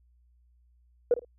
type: tone with echo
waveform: sine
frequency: 483.2 Hz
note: B4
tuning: 38 cents flat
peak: -17 dBFS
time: 1.11-1.14 s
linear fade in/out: 2 ms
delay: 54 ms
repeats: 2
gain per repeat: -14 dB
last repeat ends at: 1.248 s
effects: tanh soft clip ceiling -13 dBFS + added 60 Hz sine -60 dBFS peak until 1.38 s